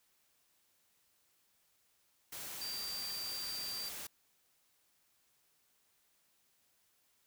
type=tone in noise; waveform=sine; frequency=4699 Hz; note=D8; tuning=in tune; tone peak=-40 dBFS; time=2.61-3.89 s; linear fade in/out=5 ms; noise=white; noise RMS=-45 dBFS; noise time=2.32-4.07 s; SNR=+2 dB; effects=white hiss -74 dBFS RMS until 7.26 s